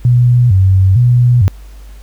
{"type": "tone with vibrato", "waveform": "sine", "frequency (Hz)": 107.8, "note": "A2", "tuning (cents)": -35, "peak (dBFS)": -5, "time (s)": [0.05, 1.48], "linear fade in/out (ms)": 0, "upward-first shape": "square", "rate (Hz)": 1.1, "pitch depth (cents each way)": 220, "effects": ["added 50 Hz sine -30 dBFS peak until 2.02 s", "pink hiss -46 dBFS RMS until 2.02 s"]}